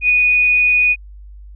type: tone with ADSR envelope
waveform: sine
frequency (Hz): 2473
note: D#7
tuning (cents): -11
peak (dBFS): -8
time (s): 0.01-0.96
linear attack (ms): 84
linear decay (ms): 6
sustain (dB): -2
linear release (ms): 45
effects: added 50 Hz sine -34 dBFS peak until 1.55 s